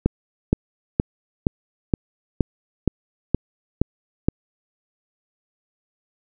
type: click train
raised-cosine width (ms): 3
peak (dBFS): -3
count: 10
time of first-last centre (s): 0.06-4.285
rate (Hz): 2.13
effects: none